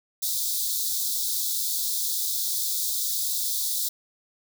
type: high-pass noise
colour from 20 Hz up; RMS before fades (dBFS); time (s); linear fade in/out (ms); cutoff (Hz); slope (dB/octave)
white; -27; 0.22-3.89; 10; 3500; 96
effects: none